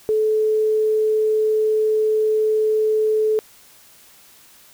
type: tone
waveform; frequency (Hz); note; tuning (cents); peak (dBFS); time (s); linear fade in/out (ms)
sine; 432.8; A4; -29; -15; 0.09-3.39; 0
effects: white hiss -49 dBFS RMS until 4.73 s